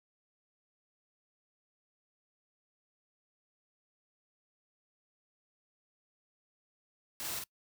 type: noise with echo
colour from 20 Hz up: white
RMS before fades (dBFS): -40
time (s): 7.2-7.39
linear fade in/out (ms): 0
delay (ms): 48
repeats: 1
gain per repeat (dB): -2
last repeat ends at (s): 7.438
effects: noise-tail reverb RT60 0.1 s tail -24 dB re dry